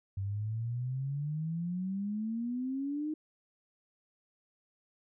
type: exponential sweep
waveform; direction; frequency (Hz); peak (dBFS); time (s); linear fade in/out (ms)
sine; up; 95.9 to 312.1; -32; 0.17-3.14; 5
effects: none